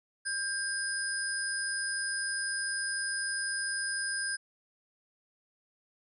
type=tone cluster; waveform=sine; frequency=1593 / 5020 / 9390 Hz; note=G6 / D#8 / D9; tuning=+27 / +15 / -1 cents; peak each=-33 / -38 / -36 dBFS; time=0.25-4.37 s; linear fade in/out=20 ms; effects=none